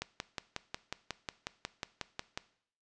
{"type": "click train", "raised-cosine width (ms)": 0.2, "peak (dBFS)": -18, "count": 14, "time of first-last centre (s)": [0.02, 2.375], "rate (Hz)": 5.52, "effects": ["noise-tail reverb RT60 0.6 s tail -18 dB re dry", "resampled to 22050 Hz"]}